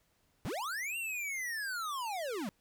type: linear two-way sweep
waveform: square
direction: up then down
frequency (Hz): 75.5 to 2794 to 175.3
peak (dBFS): -36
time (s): 0.45-2.49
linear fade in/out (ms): 0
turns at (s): 0.97
effects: pink hiss -73 dBFS RMS until 2.6 s